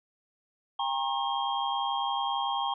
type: tone cluster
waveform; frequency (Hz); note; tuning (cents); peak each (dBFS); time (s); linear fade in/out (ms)
sine; 801 / 932 / 1079 / 3222; G5 / A#5 / C#6 / G7; +37 / -1 / -47 / +47; -31 / -33 / -33 / -35; 0.79-2.74; 5
effects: none